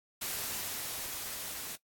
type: noise with level ramp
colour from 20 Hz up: white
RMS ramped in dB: -36 to -41 dBFS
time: 0.21-1.76 s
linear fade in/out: 10 ms
effects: noise-tail reverb RT60 0.1 s tail -19 dB re dry + AAC 64 kbps